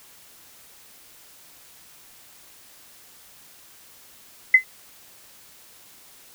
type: tone with exponential decay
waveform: sine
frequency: 2039 Hz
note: C7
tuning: 45 cents flat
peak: -5 dBFS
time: 4.54-4.64 s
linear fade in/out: 5 ms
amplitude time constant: 20 ms
effects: white hiss -50 dBFS RMS until 6.34 s